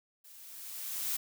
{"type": "noise with level ramp", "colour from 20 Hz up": "blue", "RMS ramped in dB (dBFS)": [-55, -32], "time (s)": [0.24, 1.17], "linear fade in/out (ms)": 10, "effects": []}